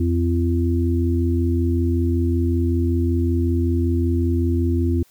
harmonic tone, 85.3 Hz, F2, 40 cents flat, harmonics 1 / 3 / 4, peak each -18 / -23 / -24 dBFS, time 0-5.03 s, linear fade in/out 5 ms, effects white hiss -56 dBFS RMS until 5.1 s

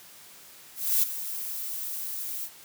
violet noise with ADSR envelope, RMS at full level -21 dBFS, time 0.75-2.5 s, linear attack 280 ms, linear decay 8 ms, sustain -13 dB, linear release 61 ms, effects white hiss -50 dBFS RMS until 2.64 s + high-pass 80 Hz 12 dB/octave

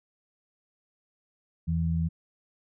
sine tone pair together, 82.41 / 164.81 Hz, E2 / E3, 0 / 0 cents, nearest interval octave, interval 1200 cents, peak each -28 / -26 dBFS, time 1.67-2.09 s, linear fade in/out 20 ms, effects none

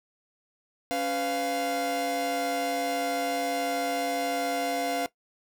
45% pulse tone cluster, 278.5 / 503 / 697 Hz, C#4 / B4 / F5, +8 / +32 / -4 cents, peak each -33 / -33 / -29 dBFS, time 0.91-5.06 s, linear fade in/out 0 ms, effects noise-tail reverb RT60 0.1 s tail -17 dB re dry

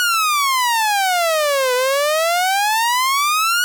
sawtooth exponential two-way sweep, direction down then up, 1470 to 493.9 to 1470 Hz, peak -11 dBFS, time 0-3.64 s, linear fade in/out 0 ms, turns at 1.74 s, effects none

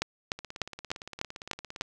two click trains, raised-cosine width 0.2 ms, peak -23 / -11 dBFS, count 26 / 7, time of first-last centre 0.39-1.819 / 0.02-1.811 s, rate 17.5 / 3.35 Hz, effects none

